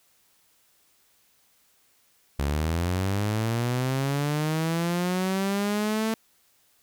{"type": "linear sweep", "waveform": "sawtooth", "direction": "up", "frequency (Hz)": [68.3, 224.1], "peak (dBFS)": -20, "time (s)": [2.39, 6.14], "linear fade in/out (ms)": 0, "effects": ["white hiss -64 dBFS RMS until 6.82 s"]}